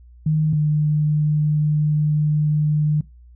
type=tone pair in turn; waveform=sine; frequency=154.9 / 150.93 Hz; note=D#3 / D3; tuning=-7 / +48 cents; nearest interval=unison; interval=45 cents; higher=first; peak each=-15 dBFS; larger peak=neither; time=0.26-0.53 / 0.53-3.01 s; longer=second; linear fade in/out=5 ms; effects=noise-tail reverb RT60 0.2 s tail -20 dB re dry + added 60 Hz sine -43 dBFS peak until 3.35 s